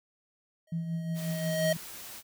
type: tone with exponential growth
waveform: square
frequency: 630 Hz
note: D#5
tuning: 21 cents sharp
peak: -24 dBFS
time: 0.67-1.73 s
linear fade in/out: 5 ms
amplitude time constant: 230 ms
type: tone with tremolo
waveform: sine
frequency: 166.3 Hz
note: E3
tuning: 16 cents sharp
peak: -28 dBFS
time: 0.72-1.77 s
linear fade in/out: 5 ms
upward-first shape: triangle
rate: 5.6 Hz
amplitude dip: 55%
type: noise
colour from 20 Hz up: white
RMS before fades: -44 dBFS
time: 1.14-2.23 s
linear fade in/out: 50 ms
effects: none